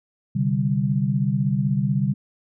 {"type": "chord", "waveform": "sine", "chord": "C suspended second", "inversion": "none", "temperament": "equal", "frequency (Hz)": [130.81, 146.83, 196], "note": ["C3", "D3", "G3"], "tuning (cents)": [0, 0, 0], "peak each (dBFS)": -23, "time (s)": [0.35, 2.14], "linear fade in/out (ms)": 10, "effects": []}